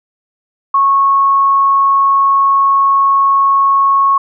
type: tone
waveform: sine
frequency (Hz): 1100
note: C#6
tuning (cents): -14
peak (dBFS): -7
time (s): 0.74-4.18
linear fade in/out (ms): 5
effects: none